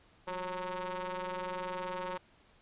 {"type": "ring-modulated tone", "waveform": "sawtooth", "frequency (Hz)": 185.1, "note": "F#3", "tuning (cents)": 1, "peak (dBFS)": -29, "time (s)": [0.27, 2.18], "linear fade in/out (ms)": 10, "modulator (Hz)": 730, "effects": ["pink hiss -64 dBFS RMS until 2.61 s", "resampled to 8000 Hz"]}